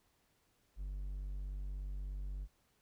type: tone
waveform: triangle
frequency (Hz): 48.33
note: G1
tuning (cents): -24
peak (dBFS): -37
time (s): 0.76-2.48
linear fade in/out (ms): 50
effects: pink hiss -75 dBFS RMS until 2.81 s